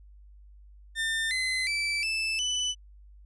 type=tone with pitch steps; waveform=30% pulse; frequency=1800 / 2044 / 2321 / 2635 / 2992 Hz; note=A6 / C7 / D7 / E7 / F#7; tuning=+39 / -41 / -21 / -1 / +19 cents; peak=-24 dBFS; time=0.95-2.75 s; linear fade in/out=50 ms; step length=360 ms; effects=added 50 Hz sine -49 dBFS peak until 3.25 s + resampled to 24000 Hz